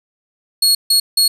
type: tone bursts at uneven times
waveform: sawtooth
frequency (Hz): 4328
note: C#8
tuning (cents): -42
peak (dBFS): -7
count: 3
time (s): 0.62-0.75 / 0.9-1 / 1.17-1.28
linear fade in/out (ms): 5
effects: resampled to 32000 Hz + 7-bit